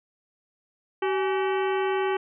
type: harmonic tone with a mistuned harmonic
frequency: 382.5 Hz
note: G4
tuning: 42 cents flat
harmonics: 1 / 2 / 3 / 4 / 5 / 6 / 7 / 8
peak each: -24 / -30 / -34 / -36 / -38 / -40 / -41 / -42 dBFS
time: 1.02-2.17 s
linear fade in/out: 5 ms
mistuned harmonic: 2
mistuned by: +140 cents
effects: none